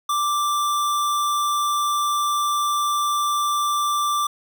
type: tone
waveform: square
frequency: 1176 Hz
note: D6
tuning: 2 cents sharp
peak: -20 dBFS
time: 0.09-4.27 s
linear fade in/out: 5 ms
effects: none